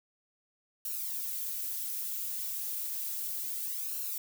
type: noise with flanger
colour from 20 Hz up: violet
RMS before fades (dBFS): -36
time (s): 0.85-4.18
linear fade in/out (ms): 2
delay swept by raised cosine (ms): 0.71 to 5.91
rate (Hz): 0.32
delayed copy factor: +0.75
effects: none